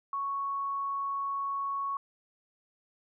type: tone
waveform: sine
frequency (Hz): 1109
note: C#6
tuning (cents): 0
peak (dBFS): -30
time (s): 0.13-1.97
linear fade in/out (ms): 2
effects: none